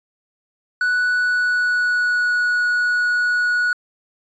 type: tone with pitch glide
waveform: triangle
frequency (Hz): 1480 to 1462.2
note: F#6 to F#6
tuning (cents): 0 to -21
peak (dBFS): -14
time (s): 0.81-3.73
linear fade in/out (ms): 2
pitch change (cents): -21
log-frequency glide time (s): 1.11-2.45
effects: resampled to 16000 Hz